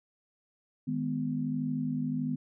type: chord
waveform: sine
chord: G# minor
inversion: second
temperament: just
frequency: 155.74 / 207.7 / 249.2 Hz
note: D#3 / G#3 / B3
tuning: +2 / 0 / +16 cents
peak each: -34 / -37 / -31 dBFS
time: 0.87-2.36 s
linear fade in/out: 10 ms
effects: none